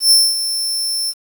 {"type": "tone with ADSR envelope", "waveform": "sawtooth", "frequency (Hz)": 5350, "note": "E8", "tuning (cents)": 25, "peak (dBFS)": -4, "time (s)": [0, 1.14], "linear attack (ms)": 110, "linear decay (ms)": 230, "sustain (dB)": -11, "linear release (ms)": 50, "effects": ["7-bit"]}